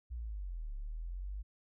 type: linear two-way sweep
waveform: sine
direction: down then up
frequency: 61.74 to 34.31 to 51.8 Hz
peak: -38 dBFS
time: 0.1-1.43 s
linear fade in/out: 20 ms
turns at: 0.74 s
effects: none